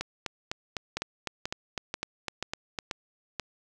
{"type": "two click trains", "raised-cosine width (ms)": 0.2, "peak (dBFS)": [-14, -14], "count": [12, 6], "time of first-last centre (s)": [[0.01, 2.788], [0.97, 3.397]], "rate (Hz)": [3.96, 2.06], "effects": []}